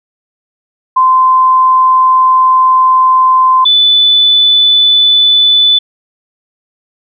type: tone pair in turn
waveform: sine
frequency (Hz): 1034 / 3490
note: C6 / A7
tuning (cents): -21 / -15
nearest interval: octave + major sixth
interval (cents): 2106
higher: second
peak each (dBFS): -4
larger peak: neither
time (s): 0.96-3.65 / 3.65-5.79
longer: first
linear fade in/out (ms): 10
effects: none